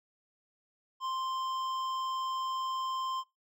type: tone with hard clipping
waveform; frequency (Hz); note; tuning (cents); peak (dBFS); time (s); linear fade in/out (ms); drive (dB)
sine; 1046.5; C6; 0; -34; 1-3.24; 50; 10
effects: noise-tail reverb RT60 0.2 s tail -21 dB re dry